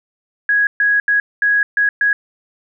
sine tone bursts at uneven times, 1661.2 Hz, G#6, in tune, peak -11 dBFS, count 6, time 0.49-0.67 / 0.8-1 / 1.08-1.2 / 1.42-1.63 / 1.77-1.89 / 2.01-2.13 s, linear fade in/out 2 ms, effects none

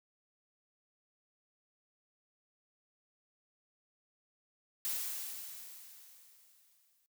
blue noise with exponential decay, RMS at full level -35 dBFS, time 4.85-7.06 s, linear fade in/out 0 ms, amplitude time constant 480 ms, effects noise-tail reverb RT60 0.1 s tail -18 dB re dry

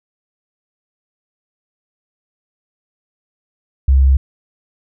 sine tone, 67 Hz, C2, 42 cents sharp, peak -7 dBFS, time 3.88-4.17 s, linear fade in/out 5 ms, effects none

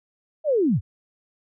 sine linear sweep, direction down, 645 to 67.8 Hz, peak -17 dBFS, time 0.44-0.81 s, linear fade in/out 50 ms, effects none

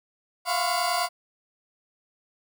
35% pulse tone cluster, 682 / 712 / 1020 / 1099 / 4686 Hz, F5 / F5 / C6 / C#6 / D8, -41 / +33 / -44 / -15 / -5 cents, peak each -29 / -26 / -28 / -30 / -31 dBFS, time 0.45-1.09 s, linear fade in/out 50 ms, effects none

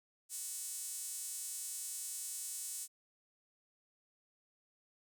sawtooth tone with high-pass filter, 370 Hz, F#4, in tune, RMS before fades -43 dBFS, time 0.29-2.88 s, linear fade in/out 50 ms, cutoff 8100 Hz, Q 2.4, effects none

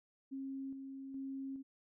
sine tone with tremolo, 270 Hz, C#4, 45 cents flat, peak -40 dBFS, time 0.31-1.63 s, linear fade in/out 20 ms, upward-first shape square, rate 1.2 Hz, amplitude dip 40%, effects none

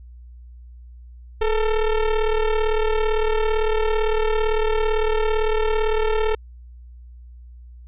square ring-modulated tone, 224.9 Hz, A3, 38 cents sharp, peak -15 dBFS, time 1.41-6.35 s, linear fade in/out 5 ms, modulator 206 Hz, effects added 60 Hz sine -39 dBFS peak until 7.87 s + resampled to 8000 Hz

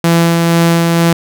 sawtooth tone with tremolo, 168.1 Hz, E3, 34 cents sharp, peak -3 dBFS, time 0.04-1.13 s, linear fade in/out 2 ms, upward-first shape sine, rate 2.1 Hz, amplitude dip 25%, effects none

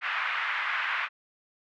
pink band-pass noise, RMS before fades -30 dBFS, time 0.01-1.09 s, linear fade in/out 50 ms, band 1200 to 2400 Hz, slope 24 dB/octave, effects none

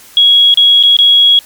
sine tone with dropouts, 3322 Hz, G#7, in tune, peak -3 dBFS, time 0.17-1.39 s, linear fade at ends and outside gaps 1 ms, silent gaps 0.541-0.573 / 0.828-0.835 / 0.967-0.988 s, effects white hiss -38 dBFS RMS until 1.45 s + MP3 96 kbps

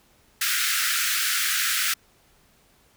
pink high-pass noise, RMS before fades -24 dBFS, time 0.41-1.94 s, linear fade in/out 5 ms, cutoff 1300 Hz, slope 96 dB/octave, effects pink hiss -60 dBFS RMS until 2.96 s

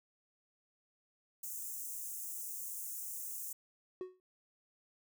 white high-pass noise, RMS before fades -43 dBFS, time 1.43-3.53 s, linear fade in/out 5 ms, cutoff 6400 Hz, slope 48 dB/octave
triangle tone with exponential decay, 369.2 Hz, F#4, 4 cents flat, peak -34 dBFS, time 4.01-4.2 s, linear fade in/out 1 ms, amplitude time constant 41 ms
effects none

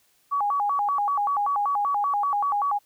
sine tone with vibrato, 964 Hz, B5, 42 cents flat, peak -21 dBFS, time 0.31-2.79 s, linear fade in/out 20 ms, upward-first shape square, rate 5.2 Hz, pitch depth 280 cents each way, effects white hiss -64 dBFS RMS until 2.85 s

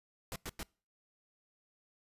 pink noise bursts, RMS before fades -41 dBFS, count 3, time 0.32-0.63 s, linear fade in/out 0 ms, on 38 ms, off 98 ms, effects noise-tail reverb RT60 0.4 s tail -26 dB re dry + resampled to 32000 Hz

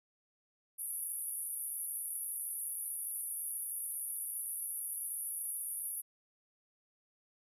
white band-pass noise, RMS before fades -40 dBFS, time 0.78-6.02 s, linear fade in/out 20 ms, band 9800 to 12000 Hz, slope 96 dB/octave, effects none

